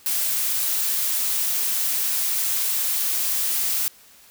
blue noise, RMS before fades -23 dBFS, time 0.06-3.88 s, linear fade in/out 0 ms, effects white hiss -51 dBFS RMS until 4.3 s

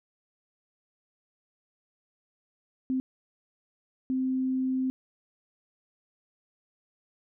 sine tone bursts at uneven times, 259.9 Hz, C4, 11 cents flat, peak -25 dBFS, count 2, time 2.9-3 / 4.1-4.9 s, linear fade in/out 0 ms, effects none

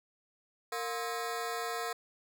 20% pulse ring-modulated tone, 586 Hz, D5, 4 cents flat, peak -26 dBFS, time 0.72-1.93 s, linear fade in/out 5 ms, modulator 124 Hz, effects none

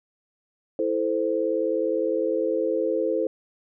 sine chord, A minor, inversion second, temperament equal with one note detuned, 329.6 / 440 / 519.6 Hz, E4 / A4 / C5, 0 / 0 / -12 cents, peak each -27 / -26 / -25 dBFS, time 0.79-3.27 s, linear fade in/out 2 ms, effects none

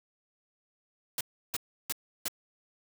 white noise bursts, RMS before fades -32 dBFS, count 4, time 1.18-2.282 s, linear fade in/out 2 ms, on 28 ms, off 330 ms, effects none

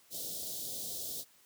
white band-stop noise, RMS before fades -40 dBFS, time 0.1-1.25 s, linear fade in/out 50 ms, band 690 to 3400 Hz, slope 48 dB/octave, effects white hiss -64 dBFS RMS until 1.45 s + high-pass 80 Hz 12 dB/octave

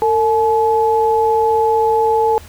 sine tone pair together, 451.9 / 856 Hz, A4 / A5, +46 / -48 cents, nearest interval major seventh, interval 1106 cents, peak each -14 dBFS, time 0.02-2.38 s, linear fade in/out 0 ms, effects added 82 Hz sine -40 dBFS peak until 2.48 s + pink hiss -41 dBFS RMS until 2.48 s

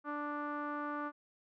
sawtooth tone with low-pass filter, 293.7 Hz, D4, in tune, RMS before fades -39 dBFS, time 0.04-1.12 s, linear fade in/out 50 ms, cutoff 1300 Hz, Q 6.9, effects none

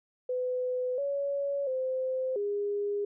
sine tone with pitch steps, 503 / 562 / 518 / 408.5 Hz, B4 / C#5 / C5 / G#4, +32 / +24 / -17 / -29 cents, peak -28 dBFS, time 0.29-3.05 s, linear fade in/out 5 ms, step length 690 ms, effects none

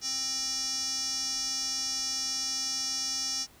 square tone with band-pass filter, 264.3 Hz, C4, 18 cents sharp, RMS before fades -32 dBFS, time 0.01-3.47 s, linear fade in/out 50 ms, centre 5700 Hz, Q 9.2, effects pink hiss -57 dBFS RMS until 3.6 s

